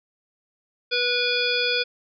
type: harmonic tone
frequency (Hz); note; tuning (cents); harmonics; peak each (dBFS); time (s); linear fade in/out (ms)
488.7; B4; -18; 1 / 3 / 5 / 7 / 9 / 10; -27 / -28 / -26 / -27 / -31 / -28; 0.91-1.84; 20
effects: none